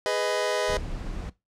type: chord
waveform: sawtooth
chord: G# minor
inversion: none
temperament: just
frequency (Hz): 415.3 / 498.4 / 623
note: G#4 / B4 / D#5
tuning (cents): 0 / +16 / +2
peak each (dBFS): -26 / -24 / -23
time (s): 0.06-0.77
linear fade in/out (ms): 0
type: noise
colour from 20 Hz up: brown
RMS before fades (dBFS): -33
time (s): 0.68-1.3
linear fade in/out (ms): 10
effects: noise-tail reverb RT60 0.2 s tail -18 dB re dry + low-pass 8000 Hz 12 dB/octave